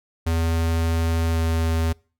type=tone with pitch glide; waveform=square; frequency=82.4 to 81.74 Hz; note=E2 to E2; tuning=0 to -14 cents; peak=-20 dBFS; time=0.26-1.93 s; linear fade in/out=10 ms; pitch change=-14 cents; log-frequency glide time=1.31-1.37 s; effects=noise-tail reverb RT60 0.4 s tail -26 dB re dry